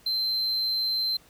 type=tone; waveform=triangle; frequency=4107 Hz; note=C8; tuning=33 cents flat; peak=-23 dBFS; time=0.06-1.17 s; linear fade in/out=5 ms; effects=pink hiss -57 dBFS RMS until 1.29 s